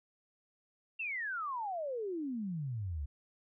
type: exponential sweep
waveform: sine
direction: down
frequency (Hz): 2766 to 67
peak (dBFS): -35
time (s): 0.99-3.06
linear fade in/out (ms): 10
effects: none